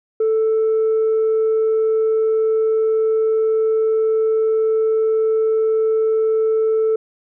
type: tone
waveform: sine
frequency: 440.9 Hz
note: A4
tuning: 4 cents sharp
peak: -12 dBFS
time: 0.2-6.96 s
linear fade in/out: 5 ms
effects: tanh soft clip ceiling -12 dBFS